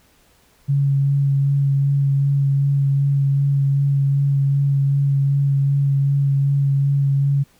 sine tone with vibrato, 139.3 Hz, C#3, 9 cents sharp, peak -14 dBFS, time 0.68-7.44 s, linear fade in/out 20 ms, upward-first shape sine, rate 2.6 Hz, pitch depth 13 cents each way, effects pink hiss -56 dBFS RMS until 7.59 s

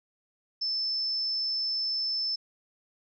sine tone, 5274 Hz, E8, in tune, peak -27 dBFS, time 0.61-2.36 s, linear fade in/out 10 ms, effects none

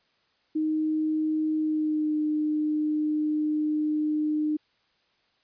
sine tone with pitch glide, 311.1 to 304.3 Hz, D#4 to D#4, 0 to -38 cents, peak -23 dBFS, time 0.55-4.57 s, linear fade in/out 10 ms, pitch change -38 cents, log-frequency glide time 1.56-2.18 s, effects white hiss -68 dBFS RMS until 5.43 s + resampled to 11025 Hz

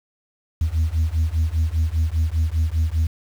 sine beating tone pair, 77.6 / 82.6 Hz, D#2 / E2, -4 / +4 cents, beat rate 5 Hz, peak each -19 dBFS, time 0.61-3.07 s, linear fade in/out 5 ms, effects tanh soft clip ceiling -14 dBFS + 7-bit

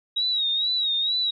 sine tone with vibrato, 3811 Hz, A#7, 38 cents sharp, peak -21 dBFS, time 0.16-1.31 s, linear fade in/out 10 ms, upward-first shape sine, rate 2.2 Hz, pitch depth 79 cents each way, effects none

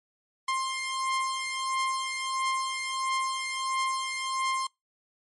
sawtooth beating tone pair, 1055 / 1056.5 Hz, C6 / C6, +14 / +16 cents, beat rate 1.5 Hz, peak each -26 / -29 dBFS, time 0.48-4.67 s, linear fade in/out 5 ms, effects noise-tail reverb RT60 0.2 s tail -26 dB re dry + MP3 48 kbps

